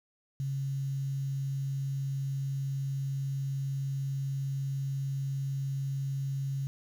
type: tone with quantisation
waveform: sine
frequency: 136.7 Hz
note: C#3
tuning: 24 cents flat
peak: -30 dBFS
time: 0.4-6.67 s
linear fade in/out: 0 ms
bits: 9
effects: none